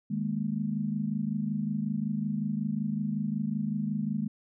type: chord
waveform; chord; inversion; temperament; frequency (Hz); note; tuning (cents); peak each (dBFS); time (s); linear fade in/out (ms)
sine; D# suspended fourth; none; equal; 155.56 / 207.7 / 233.1; D#3 / G#3 / A#3; 0 / 0 / 0; -34 / -30 / -34; 0.1-4.28; 10
effects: none